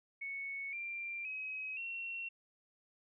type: tone with pitch steps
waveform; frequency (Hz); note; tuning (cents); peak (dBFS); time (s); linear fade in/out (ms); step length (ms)
sine; 2213 / 2372 / 2542 / 2725; C#7 / D7 / D#7 / F7; -3 / +17 / +36 / -43; -39; 0.21-2.29; 10; 520
effects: none

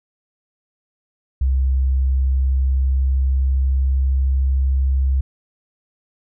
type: tone with pitch glide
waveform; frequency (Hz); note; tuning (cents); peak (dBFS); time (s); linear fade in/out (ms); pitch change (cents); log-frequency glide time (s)
sine; 65.8 to 66.68; C2 to C2; +10 to +33; -14; 1.41-5.21; 5; +23; 1.7-4.81
effects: none

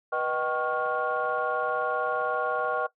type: tone cluster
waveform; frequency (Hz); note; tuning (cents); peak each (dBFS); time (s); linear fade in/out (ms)
sine; 488.4 / 621 / 767 / 1101 / 1412; B4 / D#5 / G5 / C#6 / F6; -19 / -3 / -38 / -12 / +19; -31; 0.12-2.87; 10
effects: noise-tail reverb RT60 0.1 s tail -18 dB re dry + tanh soft clip ceiling -16 dBFS

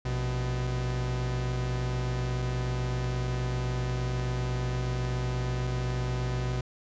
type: tone pair together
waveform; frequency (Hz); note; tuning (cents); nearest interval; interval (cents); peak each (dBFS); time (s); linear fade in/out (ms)
45% pulse; 58.6 / 125.4; A#1 / B2; +10 / +27; octave + minor second; 1317; -33 / -29; 0.05-6.61; 5
effects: resampled to 16000 Hz

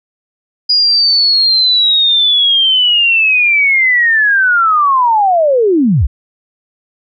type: linear sweep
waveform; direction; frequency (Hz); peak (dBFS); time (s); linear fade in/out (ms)
sine; down; 4913 to 47.4; -7; 0.69-6.07; 10
effects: none

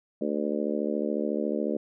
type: harmonic tone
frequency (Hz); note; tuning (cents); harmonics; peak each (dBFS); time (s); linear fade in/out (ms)
74; D2; +14; 3 / 4 / 5 / 6 / 7 / 8; -31 / -32 / -33 / -34 / -34 / -35; 0.21-1.77; 5
effects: none

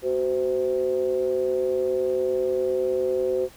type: ring-modulated tone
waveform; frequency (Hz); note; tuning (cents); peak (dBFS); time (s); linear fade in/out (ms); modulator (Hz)
triangle; 69.3; C#2; 0; -16; 0.02-3.49; 50; 445
effects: pink hiss -50 dBFS RMS until 3.56 s

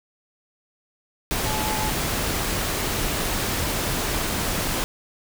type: tone in noise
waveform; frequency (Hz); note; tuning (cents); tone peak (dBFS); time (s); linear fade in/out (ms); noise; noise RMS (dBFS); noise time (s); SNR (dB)
sine; 861; A5; -38; -28; 1.46-1.9; 0; pink; -25; 1.31-4.84; -6
effects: none

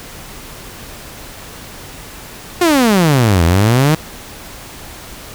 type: exponential two-way sweep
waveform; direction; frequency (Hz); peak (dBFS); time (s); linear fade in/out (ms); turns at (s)
sawtooth; down then up; 365.8 to 80.8 to 161.7; -5; 2.61-3.95; 5; 3.44
effects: pink hiss -33 dBFS RMS until 5.34 s

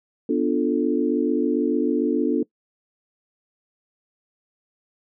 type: chord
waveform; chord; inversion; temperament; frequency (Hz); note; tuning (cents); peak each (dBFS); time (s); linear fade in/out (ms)
sine; B half-diminished seventh; none; equal; 246.9 / 293.7 / 349.2 / 440; B3 / D4 / F4 / A4; 0 / 0 / 0 / 0; -24 / -22 / -25 / -25; 0.29-2.43; 5
effects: noise-tail reverb RT60 0.1 s tail -22 dB re dry

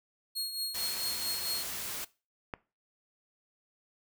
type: tone with tremolo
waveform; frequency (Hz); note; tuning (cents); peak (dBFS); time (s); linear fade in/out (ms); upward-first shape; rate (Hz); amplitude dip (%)
sawtooth; 4292; C8; +43; -28; 0.35-1.64; 20; triangle; 4.5; 65
type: noise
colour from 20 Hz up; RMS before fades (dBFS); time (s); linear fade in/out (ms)
white; -38; 0.74-2.05; 10
type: click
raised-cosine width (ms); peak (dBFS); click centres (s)
0.5; -21; 2.538
effects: noise-tail reverb RT60 0.3 s tail -20 dB re dry

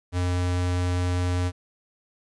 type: tone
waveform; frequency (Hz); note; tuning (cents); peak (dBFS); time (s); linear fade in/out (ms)
square; 89.5; F2; +43; -23; 0.12-1.52; 50
effects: resampled to 22050 Hz + 10-bit

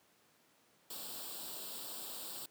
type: noise with comb filter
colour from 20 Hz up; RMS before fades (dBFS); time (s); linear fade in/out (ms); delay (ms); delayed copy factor
white; -45; 0.9-2.46; 5; 0.24; +0.75
effects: pink hiss -69 dBFS RMS until 2.5 s + high-pass 200 Hz 12 dB/octave

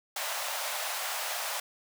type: high-pass noise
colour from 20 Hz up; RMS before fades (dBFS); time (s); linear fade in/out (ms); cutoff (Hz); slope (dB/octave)
pink; -34; 0.16-1.6; 5; 580; 48
effects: none

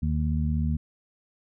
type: harmonic tone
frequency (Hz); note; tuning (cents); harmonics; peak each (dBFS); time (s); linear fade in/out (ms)
76.5; D#2; -29; 1 / 2 / 3; -25 / -28 / -30; 0.02-0.77; 10
effects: none

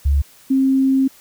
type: tone pair in turn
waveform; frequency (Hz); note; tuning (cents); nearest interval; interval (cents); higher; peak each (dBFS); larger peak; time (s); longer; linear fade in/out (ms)
sine; 70.7 / 266.9; C#2 / C4; +35 / +35; octave + major seventh; 2300; second; -12; neither; 0.05-0.22 / 0.5-1.08; second; 10
effects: white hiss -48 dBFS RMS until 1.2 s

